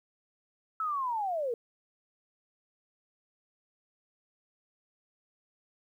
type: linear sweep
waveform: sine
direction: down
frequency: 1320 to 448.1 Hz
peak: -29 dBFS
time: 0.8-1.54 s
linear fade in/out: 2 ms
effects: 11-bit